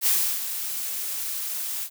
blue noise with ADSR envelope, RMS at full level -20 dBFS, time 0.01-1.9 s, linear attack 56 ms, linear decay 330 ms, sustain -10 dB, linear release 70 ms, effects none

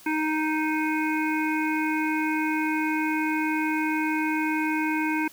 harmonic tone, 311.1 Hz, D#4, in tune, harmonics 1 / 3 / 5 / 7 / 8, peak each -25 / -30 / -32 / -33 / -34 dBFS, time 0.06-5.28 s, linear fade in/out 5 ms, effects white hiss -50 dBFS RMS until 5.32 s

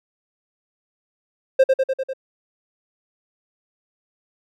triangle tone with echo, 529 Hz, C5, 19 cents sharp, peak -7 dBFS, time 1.59-1.64 s, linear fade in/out 10 ms, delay 99 ms, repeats 5, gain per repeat -3 dB, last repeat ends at 2.135 s, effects none

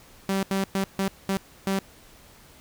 sawtooth tone bursts at uneven times, 193.9 Hz, G3, 19 cents flat, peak -19 dBFS, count 6, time 0.29-0.43 / 0.51-0.64 / 0.75-0.84 / 0.99-1.08 / 1.29-1.37 / 1.67-1.79 s, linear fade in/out 0 ms, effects pink hiss -52 dBFS RMS until 2.6 s

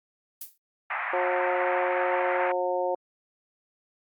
violet noise with exponential decay, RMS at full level -33 dBFS, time 0.41-0.58 s, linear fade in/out 5 ms, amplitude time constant 36 ms
white band-pass noise, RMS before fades -31 dBFS, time 0.9-2.52 s, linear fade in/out 5 ms, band 670 to 2200 Hz, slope 48 dB/octave
harmonic tone, 180 Hz, F#3, 47 cents flat, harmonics 2 / 3 / 4 / 5, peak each -32 / -27 / -31 / -32 dBFS, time 1.13-2.95 s, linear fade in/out 5 ms
effects Opus 48 kbps

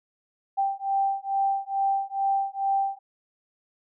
sine beating tone pair, 784 / 786.3 Hz, G5 / G5, 0 / +5 cents, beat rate 2.3 Hz, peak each -26 dBFS, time 0.57-2.99 s, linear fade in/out 20 ms, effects none

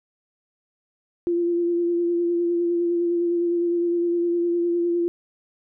sine tone with vibrato, 344.7 Hz, F4, 23 cents flat, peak -19 dBFS, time 1.27-5.08 s, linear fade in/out 0 ms, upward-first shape sine, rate 9.8 Hz, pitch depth 20 cents each way, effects none

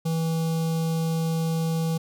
square tone with notch filter, 163 Hz, E3, 19 cents flat, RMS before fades -25 dBFS, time 0.05-1.98 s, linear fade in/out 10 ms, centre 1800 Hz, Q 0.75, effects none

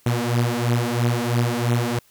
sawtooth beating tone pair, 118.2 / 121.2 Hz, A#2 / B2, +24 / -32 cents, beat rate 3 Hz, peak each -18 dBFS, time 0.06-1.99 s, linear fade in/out 5 ms, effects white hiss -57 dBFS RMS until 2.1 s

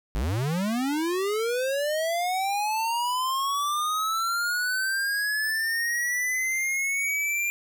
square linear sweep, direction up, 44.55 to 2390 Hz, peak -25 dBFS, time 0.15-7.5 s, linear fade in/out 0 ms, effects none

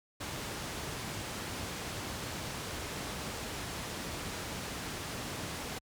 pink low-pass noise, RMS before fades -39 dBFS, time 0.2-5.79 s, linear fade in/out 10 ms, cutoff 9700 Hz, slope 12 dB/octave, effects high-pass 60 Hz 12 dB/octave

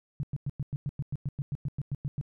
sine tone bursts, 141.3 Hz, C#3, 34 cents sharp, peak -28 dBFS, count 16, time 0.2-2.212 s, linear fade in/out 0 ms, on 32 ms, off 100 ms, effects none

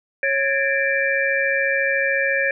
sine tone cluster, 549 / 1660 / 1794 / 2347 Hz, C#5 / G#6 / A6 / D7, -17 / -1 / +33 / -2 cents, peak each -23 dBFS, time 0.23-2.51 s, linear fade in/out 2 ms, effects none

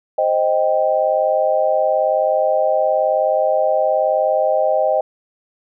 sine chord, C minor, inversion none, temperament equal, 523.3 / 622.3 / 784 Hz, C5 / Eb5 / G5, 0 / 0 / 0 cents, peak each -19 / -16 / -20 dBFS, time 0.18-5.01 s, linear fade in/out 5 ms, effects none

